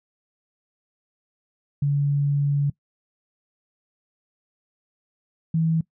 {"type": "tone pair in turn", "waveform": "sine", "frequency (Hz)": [142.7, 162.24], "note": ["D3", "E3"], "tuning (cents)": [-49, -27], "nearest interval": "major second", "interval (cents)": 222, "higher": "second", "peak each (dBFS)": -18, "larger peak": "neither", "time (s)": [[1.82, 2.7], [5.54, 5.81]], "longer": "first", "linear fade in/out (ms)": 5, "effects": ["noise-tail reverb RT60 0.1 s tail -21 dB re dry"]}